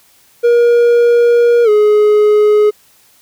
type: tone with pitch glide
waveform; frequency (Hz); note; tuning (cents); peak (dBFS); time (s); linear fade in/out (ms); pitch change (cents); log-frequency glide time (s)
triangle; 475.1 to 420.8; A#4 to G#4; +33 to +23; -4; 0.43-2.71; 20; -210; 1.64-1.69
effects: white hiss -49 dBFS RMS until 3.21 s